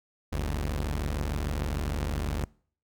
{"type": "tone pair together", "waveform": "sawtooth", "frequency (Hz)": [46.51, 73.42], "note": ["F#1", "D2"], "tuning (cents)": [10, 0], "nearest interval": "minor sixth", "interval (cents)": 790, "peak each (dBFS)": -27, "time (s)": [0.32, 2.45], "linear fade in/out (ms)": 10, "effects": ["noise-tail reverb RT60 0.5 s tail -25 dB re dry"]}